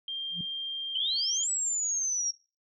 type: tone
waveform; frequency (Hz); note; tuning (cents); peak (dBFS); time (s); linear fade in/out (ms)
sine; 3187; G7; +28; -32; 0.08-1.44; 2
type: tone with exponential growth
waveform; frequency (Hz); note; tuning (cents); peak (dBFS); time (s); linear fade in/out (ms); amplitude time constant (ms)
sine; 173.8; F3; -8; -31; 0.29-0.41; 2; 25
type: exponential two-way sweep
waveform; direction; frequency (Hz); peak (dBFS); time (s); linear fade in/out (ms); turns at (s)
sine; up then down; 2976 to 7902 to 5580; -27; 0.95-2.31; 5; 1.5
effects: noise-tail reverb RT60 0.3 s tail -18 dB re dry